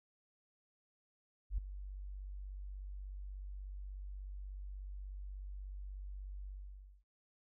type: tone with ADSR envelope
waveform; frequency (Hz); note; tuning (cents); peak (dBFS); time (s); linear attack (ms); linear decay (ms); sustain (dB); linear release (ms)
sine; 48.26; G1; -26; -30; 1.5-7.04; 78; 8; -13; 560
effects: none